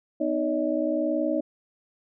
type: tone cluster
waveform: sine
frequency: 251.5 / 310.7 / 570 / 631 Hz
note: B3 / D#4 / C#5 / D#5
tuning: +32 / -2 / +48 / +24 cents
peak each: -31 / -26 / -28 / -30 dBFS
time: 0.2-1.41 s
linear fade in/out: 10 ms
effects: none